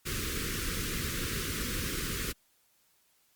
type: band-stop noise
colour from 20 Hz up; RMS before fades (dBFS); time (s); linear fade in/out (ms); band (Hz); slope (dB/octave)
pink; -34; 0.05-2.33; 20; 480 to 1200; 48
effects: white hiss -69 dBFS RMS until 3.35 s + Opus 48 kbps